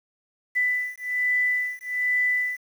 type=beating tone pair; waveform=sine; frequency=1990 / 1991.2 Hz; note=B6 / B6; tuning=+13 / +14 cents; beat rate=1.2 Hz; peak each=-25 dBFS; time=0.55-2.57 s; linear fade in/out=20 ms; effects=8-bit